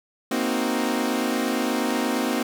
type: chord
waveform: sawtooth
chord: C half-diminished seventh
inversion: third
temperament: equal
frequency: 233.1 / 261.6 / 311.1 / 370 Hz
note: Bb3 / C4 / Eb4 / Gb4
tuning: 0 / 0 / 0 / 0 cents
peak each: -23 / -22 / -25 / -27 dBFS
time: 0.31-2.43 s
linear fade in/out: 5 ms
effects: none